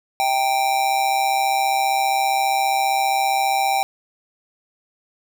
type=tone with amplitude modulation; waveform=square; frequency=784 Hz; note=G5; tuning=in tune; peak=-15 dBFS; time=0.2-3.83 s; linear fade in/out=0 ms; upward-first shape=sine; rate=135 Hz; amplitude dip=60%; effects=none